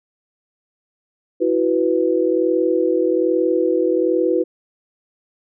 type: chord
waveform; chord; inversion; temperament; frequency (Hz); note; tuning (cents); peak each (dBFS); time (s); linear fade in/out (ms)
sine; E suspended second; none; just; 329.6 / 370.8 / 494.4; E4 / F#4 / B4; 0 / +4 / +2; -19; 1.4-4.44; 20
effects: none